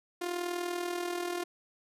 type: tone with amplitude modulation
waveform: sawtooth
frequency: 351.6 Hz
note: F4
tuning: 12 cents sharp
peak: -26 dBFS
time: 0.21-1.44 s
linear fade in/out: 10 ms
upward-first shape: sine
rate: 40.4 Hz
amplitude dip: 60%
effects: resampled to 32000 Hz